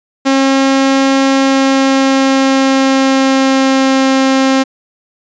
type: tone with pitch glide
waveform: sawtooth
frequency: 270.1 to 266.4 Hz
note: C#4 to C4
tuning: -45 to +31 cents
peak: -4 dBFS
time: 0.25-4.64 s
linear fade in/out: 20 ms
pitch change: -24 cents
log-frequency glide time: 1.22-4.09 s
effects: resampled to 16000 Hz